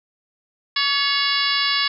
harmonic tone with a mistuned harmonic, 567 Hz, C#5, 39 cents sharp, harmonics 2 / 3 / 4 / 5 / 6 / 7 / 8 / 9, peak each -26 / -26 / -26 / -26 / -26 / -26 / -26 / -26 dBFS, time 0.76-1.88 s, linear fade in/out 5 ms, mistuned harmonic 4, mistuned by -55 cents, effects none

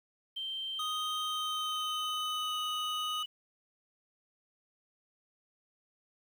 sine tone with pitch glide, 3136 to 2962 Hz, G7 to F#7, 0 to +1 cents, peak -35 dBFS, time 0.36-3.26 s, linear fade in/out 10 ms, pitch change -99 cents, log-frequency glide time 1.24-2.59 s
square tone, 1244.5 Hz, D#6, in tune, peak -36 dBFS, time 0.79-3.23 s, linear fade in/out 5 ms
effects 10-bit

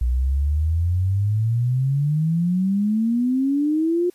sine exponential sweep, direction up, 59.2 to 360.1 Hz, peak -17 dBFS, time 0.01-4.1 s, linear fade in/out 5 ms, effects white hiss -58 dBFS RMS until 4.14 s + resampled to 32000 Hz

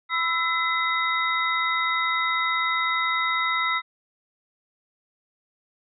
sine tone cluster, 1005 / 1324 / 2029 / 3759 Hz, B5 / E6 / B6 / A#7, +30 / +7 / +46 / +14 cents, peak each -31 / -25 / -25 / -31 dBFS, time 0.09-3.82 s, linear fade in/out 50 ms, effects none

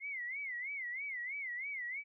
sine tone with vibrato, 2093 Hz, C7, in tune, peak -38 dBFS, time 0-2.04 s, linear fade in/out 50 ms, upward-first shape sine, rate 3.1 Hz, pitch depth 160 cents each way, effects none

